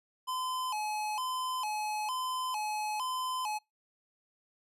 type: tone with vibrato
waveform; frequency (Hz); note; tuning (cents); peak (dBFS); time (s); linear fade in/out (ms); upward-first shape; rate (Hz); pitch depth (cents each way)
square; 932.3; A#5; 0; -33; 0.27-3.59; 20; square; 1.1; 160
effects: noise-tail reverb RT60 0.2 s tail -26 dB re dry + resampled to 32000 Hz